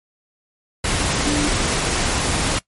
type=tone in noise; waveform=sine; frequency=293.7 Hz; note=D4; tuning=in tune; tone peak=-19 dBFS; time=1.27-1.48 s; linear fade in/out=5 ms; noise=pink; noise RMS=-20 dBFS; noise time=0.84-2.59 s; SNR=-2 dB; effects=noise-tail reverb RT60 0.1 s tail -20 dB re dry + MP3 48 kbps